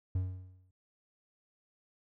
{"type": "tone with exponential decay", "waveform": "triangle", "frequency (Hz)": 92.5, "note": "F#2", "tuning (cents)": 0, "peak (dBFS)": -25, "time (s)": [0.15, 0.71], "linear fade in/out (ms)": 5, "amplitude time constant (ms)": 120, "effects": []}